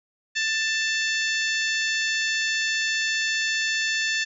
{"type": "harmonic tone", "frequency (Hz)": 885, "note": "A5", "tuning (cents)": 10, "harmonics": [2, 3, 4, 5, 6, 7, 8], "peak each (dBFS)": [-25, -29, -31, -33, -35, -36, -37], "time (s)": [0.35, 4.25], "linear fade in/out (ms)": 20, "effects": []}